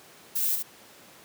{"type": "noise with echo", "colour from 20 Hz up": "violet", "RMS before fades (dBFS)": -27, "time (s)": [0.35, 0.56], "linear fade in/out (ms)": 10, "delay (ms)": 69, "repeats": 1, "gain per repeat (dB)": -4, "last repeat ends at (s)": 0.629, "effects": ["pink hiss -51 dBFS RMS until 1.24 s", "high-pass 200 Hz 12 dB/octave"]}